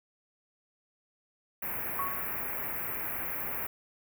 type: band-stop noise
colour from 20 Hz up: white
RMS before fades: -35 dBFS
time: 1.62-3.67 s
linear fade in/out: 5 ms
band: 2400 to 12000 Hz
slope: 48 dB/octave
type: tone with exponential decay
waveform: sine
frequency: 1108.7 Hz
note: C#6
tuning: in tune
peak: -28 dBFS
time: 1.99-2.44 s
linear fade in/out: 1 ms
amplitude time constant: 96 ms
effects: none